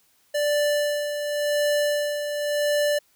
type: tone with tremolo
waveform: square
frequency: 587.3 Hz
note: D5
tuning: in tune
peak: -20 dBFS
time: 0.34-2.99 s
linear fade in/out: 10 ms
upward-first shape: sine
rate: 0.91 Hz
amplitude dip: 55%
effects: white hiss -63 dBFS RMS until 3.15 s